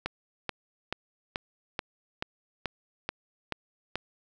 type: click train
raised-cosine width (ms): 0.3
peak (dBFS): -14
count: 10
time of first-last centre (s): 0.06-3.956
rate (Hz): 2.31
effects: none